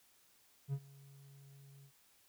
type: tone with ADSR envelope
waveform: triangle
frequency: 138.59 Hz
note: C#3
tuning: in tune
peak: -31 dBFS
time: 0.68-1.92 s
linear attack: 51 ms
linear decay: 59 ms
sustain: -23 dB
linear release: 76 ms
effects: white hiss -69 dBFS RMS until 2.28 s